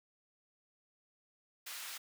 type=high-pass noise; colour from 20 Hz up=pink; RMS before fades=-45 dBFS; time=1.66-1.98 s; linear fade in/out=10 ms; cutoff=1600 Hz; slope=12 dB/octave; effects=none